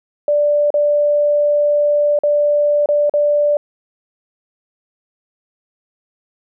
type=tone with dropouts; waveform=sine; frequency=587.3 Hz; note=D5; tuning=in tune; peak=-11 dBFS; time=0.28-3.57 s; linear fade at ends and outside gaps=2 ms; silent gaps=0.704-0.741 / 2.189-2.235 / 2.859-2.888 / 3.096-3.138 s; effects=none